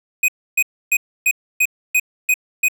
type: tone bursts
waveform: square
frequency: 2500 Hz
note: D#7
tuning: 8 cents sharp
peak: -13 dBFS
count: 8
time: 0.23-2.684 s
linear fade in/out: 5 ms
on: 53 ms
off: 290 ms
effects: none